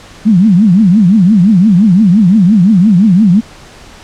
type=tone with vibrato; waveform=sine; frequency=196 Hz; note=G3; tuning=in tune; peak=-3 dBFS; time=0.25-3.41 s; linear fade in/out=20 ms; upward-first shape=triangle; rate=5.8 Hz; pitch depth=300 cents each way; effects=pink hiss -35 dBFS RMS until 4.03 s + low-pass 7000 Hz 12 dB/octave